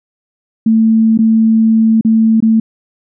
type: tone with dropouts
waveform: sine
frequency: 222.8 Hz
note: A3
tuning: 22 cents sharp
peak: -6 dBFS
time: 0.66-2.6 s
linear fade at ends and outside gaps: 5 ms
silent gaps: 1.176-1.188 / 2.011-2.048 / 2.404-2.424 s
effects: none